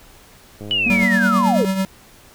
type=click train; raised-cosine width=2 ms; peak=-21 dBFS; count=45; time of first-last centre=0.61-1.033 s; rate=104 Hz
type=linear sweep; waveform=sine; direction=down; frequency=2987 to 392 Hz; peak=-16 dBFS; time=0.71-1.65 s; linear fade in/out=0 ms
type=tone with vibrato; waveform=triangle; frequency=234.1 Hz; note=A#3; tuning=8 cents sharp; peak=-17 dBFS; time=0.86-1.62 s; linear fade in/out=5 ms; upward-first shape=sine; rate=6.2 Hz; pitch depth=21 cents each way
type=tone with tremolo; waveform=square; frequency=191.4 Hz; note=G3; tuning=41 cents flat; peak=-16 dBFS; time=0.9-1.85 s; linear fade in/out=0 ms; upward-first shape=triangle; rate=9.1 Hz; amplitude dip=60%
effects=pink hiss -47 dBFS RMS until 2.34 s